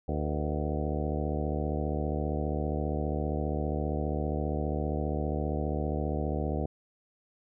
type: harmonic tone with a mistuned harmonic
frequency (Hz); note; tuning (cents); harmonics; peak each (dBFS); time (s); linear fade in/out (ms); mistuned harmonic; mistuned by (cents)
75; D2; +37; 1 / 2 / 3 / 4 / 5 / 6 / 7 / 8 / 9 / 10; -32 / -35 / -37 / -38 / -39 / -40 / -40 / -41 / -42 / -42; 0.08-6.66; 5; 7; -78
effects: none